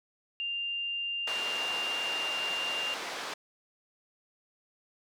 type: tone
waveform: sine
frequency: 2794 Hz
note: F7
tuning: in tune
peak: -31 dBFS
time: 0.4-2.94 s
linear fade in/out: 0 ms
type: band-pass noise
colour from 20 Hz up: pink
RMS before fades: -38 dBFS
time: 1.27-3.34 s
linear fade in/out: 5 ms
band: 570 to 4900 Hz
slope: 12 dB/octave
effects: none